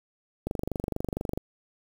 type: click train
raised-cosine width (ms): 2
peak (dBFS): -16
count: 23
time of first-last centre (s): 0.47-1.375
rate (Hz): 24.3
effects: 7-bit